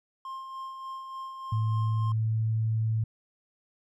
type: tone with tremolo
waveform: triangle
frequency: 1060 Hz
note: C6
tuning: 22 cents sharp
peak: -33 dBFS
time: 0.25-2.12 s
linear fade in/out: 2 ms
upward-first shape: sine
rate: 3.4 Hz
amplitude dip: 40%
type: tone with pitch glide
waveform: sine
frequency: 110 to 111.02 Hz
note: A2 to A2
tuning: 0 to +16 cents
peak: -24 dBFS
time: 1.52-3.04 s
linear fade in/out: 5 ms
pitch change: +16 cents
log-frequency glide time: 1.7-2.51 s
effects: none